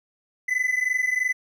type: tone pair together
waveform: triangle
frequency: 2000 / 2023 Hz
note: B6 / B6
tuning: +21 / +41 cents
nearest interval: unison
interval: 20 cents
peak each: -22 / -23 dBFS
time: 0.48-1.33 s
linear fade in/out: 10 ms
effects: none